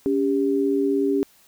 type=tone pair together; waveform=sine; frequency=281 / 397.4 Hz; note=C#4 / G4; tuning=+24 / +24 cents; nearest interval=tritone; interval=600 cents; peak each=-21 dBFS; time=0.06-1.23 s; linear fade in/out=0 ms; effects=white hiss -56 dBFS RMS until 1.47 s